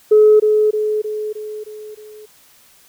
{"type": "tone with echo", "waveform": "sine", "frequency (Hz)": 426.8, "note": "G#4", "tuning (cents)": 47, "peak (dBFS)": -5, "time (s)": [0.11, 0.4], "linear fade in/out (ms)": 10, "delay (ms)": 310, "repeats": 6, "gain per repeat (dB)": -5, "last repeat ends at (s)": 2.26, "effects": ["tanh soft clip ceiling -2 dBFS", "white hiss -50 dBFS RMS until 2.88 s"]}